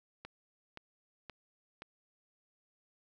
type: click train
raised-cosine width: 0.3 ms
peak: -29 dBFS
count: 4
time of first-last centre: 0.25-1.821 s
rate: 1.91 Hz
effects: none